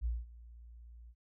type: tone with ADSR envelope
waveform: sine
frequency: 58.3 Hz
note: A#1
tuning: 1 cent sharp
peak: -29 dBFS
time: 0.01-1.15 s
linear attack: 44 ms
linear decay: 200 ms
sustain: -21 dB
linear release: 59 ms
effects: tanh soft clip ceiling -26 dBFS